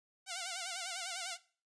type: tone with vibrato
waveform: 5% pulse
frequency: 725 Hz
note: F#5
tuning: 35 cents flat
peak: -27 dBFS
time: 0.26-1.38 s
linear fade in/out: 50 ms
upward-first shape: sine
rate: 10 Hz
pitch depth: 110 cents each way
effects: noise-tail reverb RT60 0.4 s tail -18 dB re dry + resampled to 22050 Hz